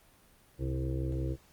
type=harmonic tone with a mistuned harmonic; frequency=66 Hz; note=C2; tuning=16 cents sharp; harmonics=1 / 2 / 4 / 5 / 6 / 7 / 8; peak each=-34 / -34 / -46 / -38 / -47 / -45 / -46 dBFS; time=0.58-1.37 s; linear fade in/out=50 ms; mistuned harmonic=2; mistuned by=-34 cents; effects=pink hiss -62 dBFS RMS until 1.52 s + Opus 32 kbps